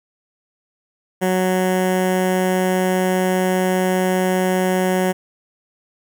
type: tone with notch filter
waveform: 15% pulse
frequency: 185 Hz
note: F#3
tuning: in tune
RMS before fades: -18 dBFS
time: 1.21-5.13 s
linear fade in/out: 20 ms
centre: 4300 Hz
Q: 1.1
effects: none